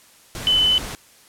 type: tone in noise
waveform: sine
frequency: 3019 Hz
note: F#7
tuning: 34 cents sharp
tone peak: -14 dBFS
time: 0.47-0.78 s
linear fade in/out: 0 ms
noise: pink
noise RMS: -31 dBFS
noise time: 0.35-0.95 s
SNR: +14 dB
effects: white hiss -51 dBFS RMS until 1.28 s + low-pass 12000 Hz 12 dB/octave